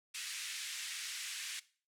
pink band-pass noise, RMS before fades -43 dBFS, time 0.14-1.6 s, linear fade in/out 10 ms, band 1900 to 10000 Hz, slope 24 dB/octave, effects noise-tail reverb RT60 0.4 s tail -18 dB re dry

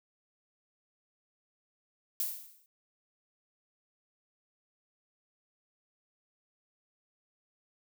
violet noise with exponential decay, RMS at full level -30 dBFS, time 2.2-2.66 s, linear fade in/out 1 ms, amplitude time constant 100 ms, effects none

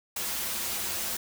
white noise with comb filter, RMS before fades -32 dBFS, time 0.16-1.17 s, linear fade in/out 5 ms, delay 6.8 ms, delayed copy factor -0.75, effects none

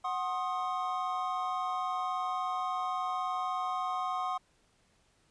triangle chord, C diminished, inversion second, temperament equal with one note detuned, 740 / 1063.6 / 1244.5 Hz, Gb5 / C6 / Eb6, 0 / +28 / 0 cents, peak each -33 / -33 / -35 dBFS, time 0.04-4.38 s, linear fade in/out 10 ms, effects pink hiss -69 dBFS RMS until 5.3 s + resampled to 22050 Hz

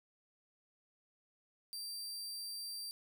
sawtooth tone, 4699 Hz, D8, in tune, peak -39 dBFS, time 1.73-2.91 s, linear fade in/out 0 ms, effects none

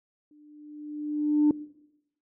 sine tone with exponential growth, 298.3 Hz, D4, 27 cents sharp, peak -14 dBFS, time 0.31-1.51 s, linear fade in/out 2 ms, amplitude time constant 260 ms, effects noise-tail reverb RT60 0.9 s tail -21 dB re dry + tanh soft clip ceiling -14 dBFS

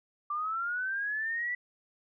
sine linear sweep, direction up, 1169 to 1975.5 Hz, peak -30 dBFS, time 0.3-1.55 s, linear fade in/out 5 ms, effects none

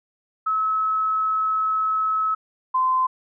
sine tone pair in turn, 1292 / 1031.9 Hz, E6 / C6, -35 / -24 cents, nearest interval major third, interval 389 cents, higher first, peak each -19 / -17 dBFS, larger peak second, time 0.46-2.35 / 2.74-3.07 s, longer first, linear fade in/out 10 ms, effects none

